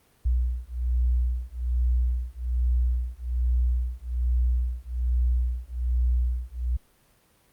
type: beating tone pair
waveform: sine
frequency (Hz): 60.4 / 61.6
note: B1 / B1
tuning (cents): -38 / -4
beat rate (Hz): 1.2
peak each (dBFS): -25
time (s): 0.25-6.77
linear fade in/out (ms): 10
effects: pink hiss -62 dBFS RMS until 7.52 s + Opus 32 kbps